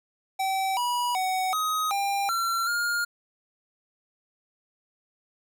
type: tone with pitch steps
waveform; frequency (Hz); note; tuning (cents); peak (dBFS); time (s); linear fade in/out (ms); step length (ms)
square; 769 / 972 / 749 / 1259 / 797 / 1361 / 1415; G5 / B5 / F#5 / D#6 / G5 / F6 / F6; -33 / -28 / +21 / +20 / +28 / -45 / +22; -25; 0.39-3.05; 10; 380
effects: none